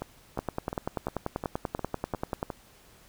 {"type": "two click trains", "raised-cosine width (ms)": 1, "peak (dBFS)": [-15, -19], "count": [22, 8], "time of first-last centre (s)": [[0.39, 2.429], [0.02, 2.502]], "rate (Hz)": [10.3, 2.82], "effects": ["pink hiss -57 dBFS RMS until 3.08 s"]}